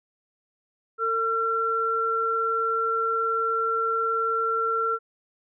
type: tone pair together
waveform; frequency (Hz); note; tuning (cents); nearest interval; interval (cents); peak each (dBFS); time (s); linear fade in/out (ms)
sine; 451.7 / 1359.4; A4 / F6; +45 / -47; octave + perfect fifth; 1908; -28 / -23; 0.98-4.99; 50
effects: none